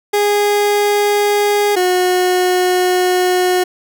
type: tone pair in turn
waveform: 30% pulse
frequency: 411.7 / 363.8 Hz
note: G#4 / F#4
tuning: -15 / -29 cents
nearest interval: major second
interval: 214 cents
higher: first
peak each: -9 dBFS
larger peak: neither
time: 0.13-1.76 / 1.76-3.64 s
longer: second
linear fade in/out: 10 ms
effects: none